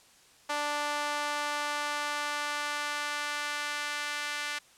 sawtooth tone with high-pass filter sweep, 293.7 Hz, D4, in tune, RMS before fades -33 dBFS, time 0.49-4.59 s, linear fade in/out 10 ms, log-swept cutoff 850 to 1700 Hz, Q 1.3, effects white hiss -59 dBFS RMS until 4.77 s + low-pass 9000 Hz 12 dB/octave

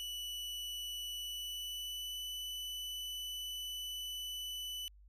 40% pulse tone with pitch glide, 2960 to 2986 Hz, F#7 to F#7, 0 to +15 cents, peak -39 dBFS, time 0-4.88 s, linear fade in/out 0 ms, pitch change +15 cents, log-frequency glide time 1.17-2.22 s, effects added 50 Hz sine -57 dBFS peak until 5.08 s

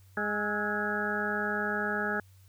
harmonic tone with a mistuned harmonic, 207.7 Hz, G#3, in tune, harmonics 1 / 2 / 3 / 4 / 6 / 7 / 8, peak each -36 / -36 / -39 / -38 / -38 / -35 / -33 dBFS, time 0.17-2.2 s, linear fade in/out 2 ms, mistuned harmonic 6, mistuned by +67 cents, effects added 95 Hz sine -54 dBFS peak until 2.48 s + white hiss -66 dBFS RMS until 2.48 s

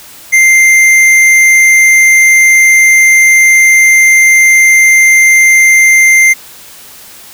triangle tone with tanh clipping, 2093 Hz, C7, in tune, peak -4 dBFS, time 0.32-6.34 s, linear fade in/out 20 ms, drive 17 dB, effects white hiss -33 dBFS RMS until 7.33 s

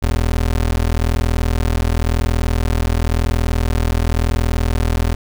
square tone pair together, 40.95 / 81.9 Hz, E1 / E2, -11 / -11 cents, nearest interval octave, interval 1200 cents, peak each -18 dBFS, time 0.02-5.15 s, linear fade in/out 10 ms, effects none

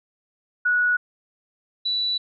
sine tone pair in turn, 1465 / 3952 Hz, F#6 / B7, -18 / 0 cents, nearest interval octave + perfect fourth, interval 1718 cents, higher second, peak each -17 / -21 dBFS, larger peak first, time 0.65-0.97 / 1.85-2.18 s, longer second, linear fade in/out 10 ms, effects none

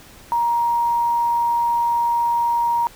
sine tone with quantisation, 942 Hz, A#5, 18 cents sharp, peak -16 dBFS, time 0.32-2.87 s, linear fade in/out 0 ms, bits 7, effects pink hiss -45 dBFS RMS until 2.95 s

